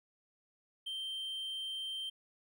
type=tone; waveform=triangle; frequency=3136 Hz; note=G7; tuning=in tune; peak=-36 dBFS; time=0.86-2.1 s; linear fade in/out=10 ms; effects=none